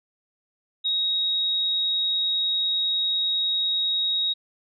sine tone, 3782 Hz, A#7, 24 cents sharp, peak -21 dBFS, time 0.84-4.34 s, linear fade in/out 20 ms, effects none

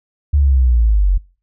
sine linear sweep, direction down, 73.8 to 43.82 Hz, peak -9 dBFS, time 0.33-1.18 s, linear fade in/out 10 ms, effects noise-tail reverb RT60 0.4 s tail -25 dB re dry

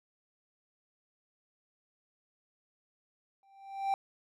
triangle tone with exponential growth, 784 Hz, G5, in tune, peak -23 dBFS, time 3.43-3.94 s, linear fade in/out 1 ms, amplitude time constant 110 ms, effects none

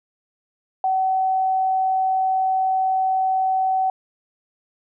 sine tone, 758 Hz, F#5, 42 cents sharp, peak -17 dBFS, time 0.84-3.9 s, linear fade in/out 2 ms, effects none

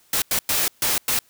white noise bursts at uneven times, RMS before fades -21 dBFS, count 5, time 0.13-0.22 / 0.31-0.39 / 0.49-0.68 / 0.82-0.98 / 1.08-1.19 s, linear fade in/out 2 ms, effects white hiss -58 dBFS RMS until 1.29 s

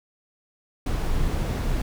brown noise, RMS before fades -24 dBFS, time 0.86-1.82 s, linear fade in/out 5 ms, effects none

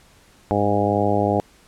harmonic tone with a mistuned harmonic, 102.5 Hz, G#2, 22 cents flat, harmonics 1 / 2 / 3 / 4 / 5 / 6 / 7 / 8, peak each -25 / -25 / -25 / -25 / -25 / -25 / -25 / -25 dBFS, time 0.51-1.4 s, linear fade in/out 0 ms, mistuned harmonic 1, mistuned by -27 cents, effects pink hiss -53 dBFS RMS until 1.67 s + low-pass 11000 Hz 12 dB/octave

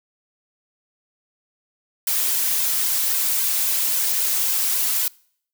blue noise with flanger, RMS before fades -21 dBFS, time 2.07-5.08 s, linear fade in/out 2 ms, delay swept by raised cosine 1.9 to 4 ms, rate 3.7 Hz, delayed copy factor +0.75, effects noise-tail reverb RT60 0.6 s tail -25 dB re dry

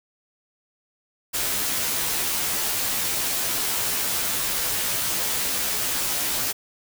white noise with comb filter, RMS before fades -25 dBFS, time 1.33-6.53 s, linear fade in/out 20 ms, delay 13 ms, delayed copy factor -0.9, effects none

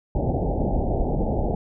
pink low-pass noise, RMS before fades -23 dBFS, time 0.15-1.55 s, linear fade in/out 2 ms, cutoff 830 Hz, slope 96 dB/octave, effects none

